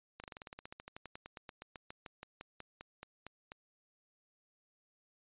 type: slowing click train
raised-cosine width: 0.3 ms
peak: -30 dBFS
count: 30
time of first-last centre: 0.2-3.519 s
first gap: 38 ms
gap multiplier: 1.07
effects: resampled to 8000 Hz